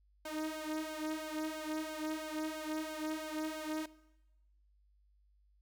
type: tone with flanger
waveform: sawtooth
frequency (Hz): 311.2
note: D#4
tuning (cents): 0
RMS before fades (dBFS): -40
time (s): 0.25-3.86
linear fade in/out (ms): 5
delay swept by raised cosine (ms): 1.3 to 3.4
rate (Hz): 3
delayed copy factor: +0.8
effects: noise-tail reverb RT60 1.0 s tail -19 dB re dry + added 50 Hz sine -66 dBFS peak until 5.61 s

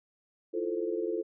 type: chord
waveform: sine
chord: F major seventh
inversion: third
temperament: equal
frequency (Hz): 329.6 / 349.2 / 440 / 523.3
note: E4 / F4 / A4 / C5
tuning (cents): 0 / 0 / 0 / 0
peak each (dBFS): -37 / -33 / -33 / -39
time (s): 0.53-1.23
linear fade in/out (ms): 20
effects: none

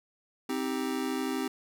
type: chord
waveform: square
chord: C minor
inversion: none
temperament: just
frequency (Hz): 261.6 / 314 / 392.4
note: C4 / Eb4 / G4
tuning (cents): 0 / +16 / +2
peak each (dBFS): -33 / -36 / -36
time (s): 0.49-1.48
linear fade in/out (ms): 5
effects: none

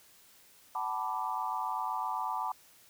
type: chord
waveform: sine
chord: B minor seventh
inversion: second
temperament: equal with one note detuned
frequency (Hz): 754.2 / 880 / 987.8 / 1174.7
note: F#5 / A5 / B5 / D6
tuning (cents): +33 / 0 / 0 / 0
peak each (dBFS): -39 / -36 / -36 / -38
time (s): 0.75-2.52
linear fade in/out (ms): 2
effects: white hiss -60 dBFS RMS until 2.89 s

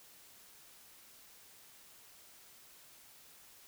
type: silence
effects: white hiss -59 dBFS RMS until 3.67 s

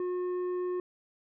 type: tone with tanh clipping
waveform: sine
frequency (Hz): 360.8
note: F#4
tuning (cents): -44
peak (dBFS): -31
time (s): 0-0.8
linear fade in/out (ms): 2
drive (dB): 7
effects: none

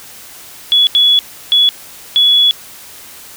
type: tone bursts at uneven times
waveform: sine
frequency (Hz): 3391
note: G#7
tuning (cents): +35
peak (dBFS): -6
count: 4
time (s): 0.72-0.87 / 0.95-1.19 / 1.52-1.69 / 2.16-2.51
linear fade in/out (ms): 0
effects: white hiss -35 dBFS RMS until 3.36 s

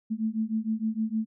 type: beating tone pair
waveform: sine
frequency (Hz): 217 / 223.5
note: A3 / A3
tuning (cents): -24 / +27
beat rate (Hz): 6.5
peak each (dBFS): -29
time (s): 0.1-1.26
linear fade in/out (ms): 20
effects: none

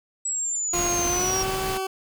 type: exponential sweep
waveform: sine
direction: down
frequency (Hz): 7830 to 5588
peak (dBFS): -24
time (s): 0.25-1.43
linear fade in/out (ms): 5
type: noise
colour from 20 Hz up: pink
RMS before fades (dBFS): -31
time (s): 0.73-1.78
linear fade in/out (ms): 10
type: tone with pitch glide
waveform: 20% pulse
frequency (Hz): 349.2 to 380.8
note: F4 to F#4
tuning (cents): 0 to +50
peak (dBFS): -21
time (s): 0.73-1.87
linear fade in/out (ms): 5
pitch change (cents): +150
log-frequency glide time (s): 1.08-1.38
effects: none

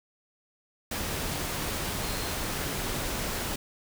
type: tone in noise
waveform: sine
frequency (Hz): 4197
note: C8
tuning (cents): +5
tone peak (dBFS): -43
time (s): 2.02-2.32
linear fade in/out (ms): 5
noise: pink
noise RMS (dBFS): -32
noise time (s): 0.91-3.56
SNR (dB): -14
effects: none

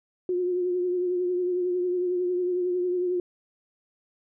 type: tone with vibrato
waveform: sine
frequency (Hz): 359.4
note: F4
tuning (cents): +50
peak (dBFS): -23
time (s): 0.29-3.2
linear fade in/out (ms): 2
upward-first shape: triangle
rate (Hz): 11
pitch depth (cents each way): 40
effects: none

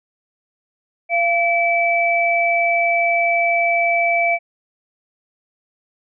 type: tone pair together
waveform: sine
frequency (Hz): 685.6 / 2306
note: F5 / D7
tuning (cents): -32 / -32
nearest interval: octave + major sixth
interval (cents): 2100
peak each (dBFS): -17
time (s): 1.09-4.39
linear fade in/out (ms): 50
effects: none

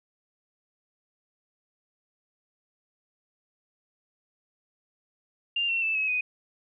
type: tone with pitch steps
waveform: sine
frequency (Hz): 2794 / 2716 / 2640 / 2567 / 2495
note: F7 / F7 / E7 / E7 / D#7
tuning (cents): 0 / -49 / +2 / -47 / +4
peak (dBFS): -24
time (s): 5.56-6.21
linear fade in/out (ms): 5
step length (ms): 130
effects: none

